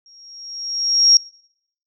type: tone with exponential growth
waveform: sine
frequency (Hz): 5588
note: F8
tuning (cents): 0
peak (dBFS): -6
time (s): 0.06-1.17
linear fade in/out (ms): 1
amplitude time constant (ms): 240
effects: noise-tail reverb RT60 0.7 s tail -25 dB re dry